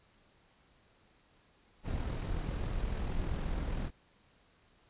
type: noise with amplitude modulation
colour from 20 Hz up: brown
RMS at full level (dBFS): -33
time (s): 1.83-3.91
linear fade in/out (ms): 50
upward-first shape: sine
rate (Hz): 41.2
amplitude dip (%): 40
effects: pink hiss -67 dBFS RMS until 4.89 s + resampled to 8000 Hz